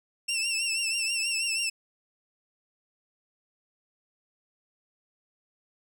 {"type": "tone with vibrato", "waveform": "20% pulse", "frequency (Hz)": 2698, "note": "E7", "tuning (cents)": 40, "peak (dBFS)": -21, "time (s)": [0.28, 1.7], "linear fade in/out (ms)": 10, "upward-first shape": "triangle", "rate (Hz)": 6.2, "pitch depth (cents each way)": 69, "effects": []}